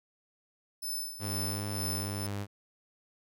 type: tone with tremolo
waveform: 10% pulse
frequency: 5274 Hz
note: E8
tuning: in tune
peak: -27 dBFS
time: 0.82-2.27 s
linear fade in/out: 10 ms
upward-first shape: sine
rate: 2.1 Hz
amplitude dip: 70%
type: tone with pitch glide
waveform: sawtooth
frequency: 103.83 to 101.11 Hz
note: G#2 to G#2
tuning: 0 to -46 cents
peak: -30 dBFS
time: 1.19-2.47 s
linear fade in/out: 50 ms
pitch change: -46 cents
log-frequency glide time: 1.67-1.88 s
effects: none